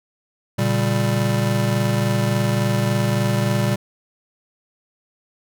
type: chord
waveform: square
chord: G diminished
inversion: first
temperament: just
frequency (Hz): 117.6 / 141.12 / 196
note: Bb2 / Db3 / G3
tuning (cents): +16 / +31 / 0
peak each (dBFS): -21 / -25 / -23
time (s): 0.58-3.76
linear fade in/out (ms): 10
effects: none